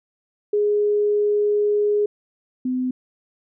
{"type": "tone pair in turn", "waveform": "sine", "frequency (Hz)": [415.3, 254.4], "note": ["G#4", "C4"], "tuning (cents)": [0, -48], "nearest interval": "minor sixth", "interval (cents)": 848, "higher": "first", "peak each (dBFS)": [-16, -20], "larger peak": "first", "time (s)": [[0.53, 2.06], [2.65, 2.91]], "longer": "first", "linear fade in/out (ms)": 5, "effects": []}